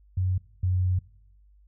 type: tone pair in turn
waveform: sine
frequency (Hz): 92.5 / 91.65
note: F#2 / F#2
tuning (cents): 0 / -16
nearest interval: unison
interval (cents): 16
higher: first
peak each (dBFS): -22 / -21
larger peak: second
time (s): 0.17-0.38 / 0.63-0.99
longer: second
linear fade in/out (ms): 5
effects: noise-tail reverb RT60 0.8 s tail -21 dB re dry + added 50 Hz sine -54 dBFS peak until 1.67 s